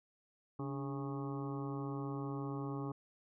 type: harmonic tone with a mistuned harmonic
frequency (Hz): 137.3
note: C#3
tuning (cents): -16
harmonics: 1 / 2 / 3 / 4 / 5 / 6 / 7 / 8 / 9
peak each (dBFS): -41 / -42 / -46 / -55 / -57 / -51 / -59 / -50 / -55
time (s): 0.59-2.92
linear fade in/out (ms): 5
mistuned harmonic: 2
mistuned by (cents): +68
effects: none